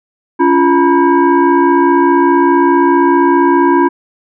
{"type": "tone with frequency modulation", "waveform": "sine", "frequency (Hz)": 347.4, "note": "F4", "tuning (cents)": -9, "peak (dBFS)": -6, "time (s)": [0.39, 3.89], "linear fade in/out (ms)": 20, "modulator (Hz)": 630, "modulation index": 1.3, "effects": []}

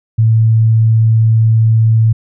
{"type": "tone", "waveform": "sine", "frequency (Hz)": 111.9, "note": "A2", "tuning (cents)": 30, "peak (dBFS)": -6, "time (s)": [0.18, 2.13], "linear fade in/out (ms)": 10, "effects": []}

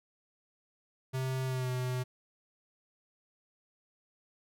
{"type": "tone with pitch glide", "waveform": "square", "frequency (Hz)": [130.81, 126.65], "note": ["C3", "B2"], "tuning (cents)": [0, 44], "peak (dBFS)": -32, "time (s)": [1.13, 2.04], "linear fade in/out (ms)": 20, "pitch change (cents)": -56, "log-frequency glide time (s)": [1.46, 1.7], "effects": []}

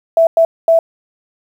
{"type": "tone bursts at uneven times", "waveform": "sine", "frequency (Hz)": 659.3, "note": "E5", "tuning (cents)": 0, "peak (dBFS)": -6, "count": 3, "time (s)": [[0.17, 0.27], [0.37, 0.45], [0.68, 0.79]], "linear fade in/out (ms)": 2, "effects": ["7-bit"]}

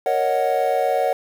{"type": "chord", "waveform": "triangle", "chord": "D# minor seventh", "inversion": "second", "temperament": "equal", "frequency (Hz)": [466.2, 554.4, 622.3, 740], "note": ["A#4", "C#5", "D#5", "F#5"], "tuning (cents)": [0, 0, 0, 0], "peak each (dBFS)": [-23, -20, -23, -19], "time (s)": [0.06, 1.13], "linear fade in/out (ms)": 2, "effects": ["7-bit"]}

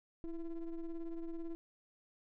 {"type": "ring-modulated tone", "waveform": "triangle", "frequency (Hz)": 170, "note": "F3", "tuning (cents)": -46, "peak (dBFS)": -34, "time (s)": [0.24, 1.55], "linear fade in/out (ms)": 0, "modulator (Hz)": 161, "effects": []}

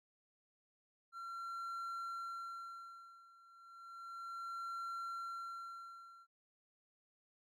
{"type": "tone with tremolo", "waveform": "triangle", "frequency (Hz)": 1365, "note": "F6", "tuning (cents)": -40, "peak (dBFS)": -39, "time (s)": [1.12, 6.27], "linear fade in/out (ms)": 50, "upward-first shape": "sine", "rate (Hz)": 0.33, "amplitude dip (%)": 90, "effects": []}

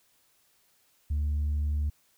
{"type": "tone", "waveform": "sine", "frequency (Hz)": 74, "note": "D2", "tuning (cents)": 14, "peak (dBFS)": -23, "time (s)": [1.1, 1.9], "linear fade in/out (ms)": 10, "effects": ["tanh soft clip ceiling -24 dBFS", "white hiss -67 dBFS RMS until 2.17 s"]}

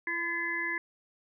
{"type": "harmonic tone with a mistuned harmonic", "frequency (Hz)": 339, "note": "E4", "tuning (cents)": 49, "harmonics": [1, 3, 5, 6], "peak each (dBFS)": [-41, -41, -33, -33], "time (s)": [0.07, 0.78], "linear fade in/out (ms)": 2, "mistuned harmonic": 5, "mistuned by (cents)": 26, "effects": []}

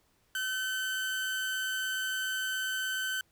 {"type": "tone with amplitude modulation", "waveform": "30% pulse", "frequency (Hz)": 1529, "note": "G6", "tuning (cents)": -44, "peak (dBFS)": -27, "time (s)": [0.35, 3.21], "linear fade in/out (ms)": 2, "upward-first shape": "sine", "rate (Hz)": 216, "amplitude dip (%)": 25, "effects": ["pink hiss -70 dBFS RMS until 3.31 s"]}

